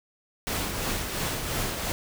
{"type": "noise with tremolo", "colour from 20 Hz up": "pink", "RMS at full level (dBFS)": -28, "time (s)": [0.47, 1.92], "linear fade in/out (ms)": 0, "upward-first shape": "triangle", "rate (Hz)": 2.9, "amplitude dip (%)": 45, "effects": []}